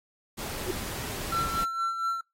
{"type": "noise", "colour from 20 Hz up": "pink", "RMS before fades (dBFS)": -36, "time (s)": [0.37, 1.65], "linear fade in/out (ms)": 20}
{"type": "tone with exponential growth", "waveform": "sine", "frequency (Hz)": 367.4, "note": "F#4", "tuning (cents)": -12, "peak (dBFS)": -22, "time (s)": [0.62, 0.71], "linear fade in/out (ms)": 5, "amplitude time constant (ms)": 18}
{"type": "tone with tremolo", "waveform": "triangle", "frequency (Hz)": 1349, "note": "E6", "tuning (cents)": 40, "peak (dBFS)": -23, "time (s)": [1.32, 2.21], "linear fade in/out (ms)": 5, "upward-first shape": "sine", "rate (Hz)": 4.3, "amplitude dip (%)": 55}
{"effects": ["noise-tail reverb RT60 0.2 s tail -25 dB re dry", "AAC 48 kbps"]}